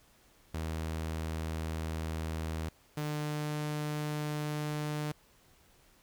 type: tone pair in turn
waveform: sawtooth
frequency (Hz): 80 / 150.06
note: D#2 / D3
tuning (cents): +49 / +38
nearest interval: major seventh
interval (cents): 1089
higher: second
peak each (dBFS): -30 / -29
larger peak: second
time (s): 0.54-2.69 / 2.97-5.12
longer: neither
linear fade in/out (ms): 5
effects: pink hiss -64 dBFS RMS until 6.02 s